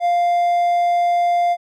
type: tone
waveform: triangle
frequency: 698.5 Hz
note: F5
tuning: in tune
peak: -12 dBFS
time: 0-1.57 s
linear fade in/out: 50 ms
effects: none